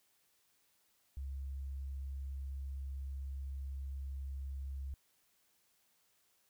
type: tone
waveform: sine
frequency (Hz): 67.9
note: C#2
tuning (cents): -35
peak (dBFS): -39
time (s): 1.17-4.94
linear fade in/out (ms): 0
effects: white hiss -74 dBFS RMS until 6.49 s